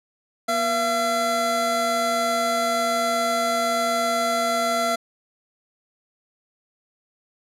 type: tone pair together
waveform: 25% pulse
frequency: 239.7 / 678 Hz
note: A#3 / E5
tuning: +48 / +49 cents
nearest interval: octave + tritone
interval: 1801 cents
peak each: -26 / -17 dBFS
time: 0.48-4.96 s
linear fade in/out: 10 ms
effects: low-pass 12000 Hz 12 dB/octave